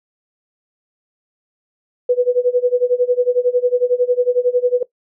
sine tone with tremolo, 493.9 Hz, B4, in tune, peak -9 dBFS, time 2.09-4.83 s, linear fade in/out 5 ms, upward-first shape sine, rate 11 Hz, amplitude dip 90%, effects noise-tail reverb RT60 0.1 s tail -19 dB re dry

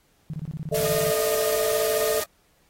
sine tone bursts, 155.56 Hz, D#3, in tune, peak -28 dBFS, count 14, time 0.3-1.102 s, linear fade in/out 0 ms, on 35 ms, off 24 ms
sine chord, A suspended fourth, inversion none, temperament equal with one note detuned, 440 / 600.7 / 659.3 Hz, A4 / D5 / E5, 0 / +39 / 0 cents, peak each -25 / -27 / -29 dBFS, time 0.71-2.21 s, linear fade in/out 20 ms
white noise, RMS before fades -30 dBFS, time 0.74-2.24 s, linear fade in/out 10 ms
20% pulse tone with tremolo, 615 Hz, D#5, 20 cents flat, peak -26 dBFS, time 0.85-2.24 s, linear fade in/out 2 ms, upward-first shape sine, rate 19 Hz, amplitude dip 60%
effects pink hiss -64 dBFS RMS until 2.69 s + AAC 48 kbps

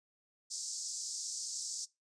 pink band-pass noise, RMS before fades -41 dBFS, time 0.5-1.86 s, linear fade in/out 20 ms, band 4900 to 8200 Hz, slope 48 dB/octave, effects noise-tail reverb RT60 0.2 s tail -20 dB re dry + resampled to 22050 Hz

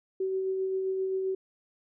sine tone with tremolo, 380.1 Hz, F#4, 47 cents sharp, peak -26 dBFS, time 0.2-1.35 s, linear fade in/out 5 ms, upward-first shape sine, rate 7.6 Hz, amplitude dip 25%, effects none

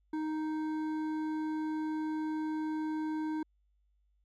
triangle tone with hard clipping, 311.1 Hz, D#4, in tune, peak -34 dBFS, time 0.13-3.43 s, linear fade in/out 5 ms, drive 13 dB, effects added 50 Hz sine -69 dBFS peak until 4.24 s

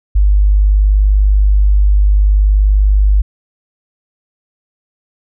sine tone, 50.3 Hz, G1, 45 cents sharp, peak -6 dBFS, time 0.15-3.22 s, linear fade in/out 10 ms, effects none

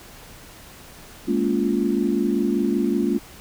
sine chord, Bb minor seventh, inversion third, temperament equal with one note detuned, 207.7 / 233.1 / 283.2 / 349.2 Hz, Ab3 / Bb3 / Db4 / F4, 0 / 0 / +37 / 0 cents, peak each -24 dBFS, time 1.27-3.19 s, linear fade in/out 20 ms, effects pink hiss -44 dBFS RMS until 3.4 s

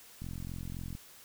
click train, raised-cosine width 5 ms, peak -29 dBFS, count 33, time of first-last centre 0.22-0.951 s, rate 43.8 Hz, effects white hiss -55 dBFS RMS until 1.24 s

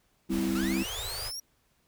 sine chord, C major, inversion second, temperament equal with one note detuned, 196 / 256.4 / 329.6 Hz, G3 / C4 / E4, 0 / -35 / 0 cents, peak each -30 / -32 / -30 dBFS, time 0.29-0.84 s, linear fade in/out 20 ms
pink band-stop noise, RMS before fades -39 dBFS, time 0.29-1.32 s, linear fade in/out 50 ms, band 120 to 390 Hz, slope 48 dB/octave
sawtooth linear sweep, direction up, 1244.5 to 5740 Hz, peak -33 dBFS, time 0.55-1.4 s, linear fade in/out 5 ms
effects pink hiss -70 dBFS RMS until 1.87 s

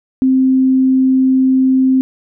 sine tone, 261.6 Hz, C4, in tune, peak -8 dBFS, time 0.22-2.01 s, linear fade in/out 0 ms, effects none

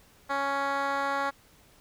10% pulse tone with band-pass filter, 278 Hz, C#4, 5 cents sharp, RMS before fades -29 dBFS, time 0.29-1.31 s, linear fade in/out 20 ms, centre 1100 Hz, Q 0.89, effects pink hiss -59 dBFS RMS until 1.8 s

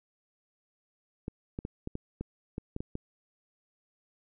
clicks, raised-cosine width 3 ms, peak -22 dBFS, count 10, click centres 1.281 / 1.589 / 1.651 / 1.874 / 1.954 / 2.21 / 2.581 / 2.764 / 2.805 / 2.954 s, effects none

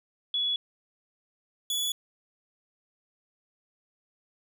sine / sawtooth tone pair in turn, 3391 / 3415 Hz, G#7 / G#7, +35 / +48 cents, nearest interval unison, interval 13 cents, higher second, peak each -25 / -24 dBFS, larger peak second, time 0.34-0.56 / 1.7-1.92 s, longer neither, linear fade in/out 2 ms, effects none

